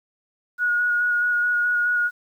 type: tone with vibrato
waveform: sine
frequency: 1449 Hz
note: F#6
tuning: 37 cents flat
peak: -18 dBFS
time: 0.58-2.11 s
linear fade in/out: 50 ms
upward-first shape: square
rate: 4.7 Hz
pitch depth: 12 cents each way
effects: 9-bit